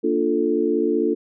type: chord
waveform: sine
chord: Bb major seventh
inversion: none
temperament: equal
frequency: 233.1 / 293.7 / 349.2 / 440 Hz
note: Bb3 / D4 / F4 / A4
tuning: 0 / 0 / 0 / 0 cents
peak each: -26 / -23 / -22 / -22 dBFS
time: 0.03-1.15 s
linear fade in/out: 20 ms
effects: none